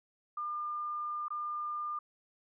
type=tone with dropouts; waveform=sine; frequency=1203 Hz; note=D6; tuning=41 cents sharp; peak=-34 dBFS; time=0.37-1.99 s; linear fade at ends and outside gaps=5 ms; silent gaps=1.283-1.304 s; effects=none